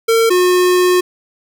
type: tone pair in turn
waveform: square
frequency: 454.6 / 361.6 Hz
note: A#4 / F#4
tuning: -43 / -40 cents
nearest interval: major third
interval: 397 cents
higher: first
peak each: -10 dBFS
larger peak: neither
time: 0.08-0.3 / 0.3-1.01 s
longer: second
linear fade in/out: 10 ms
effects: none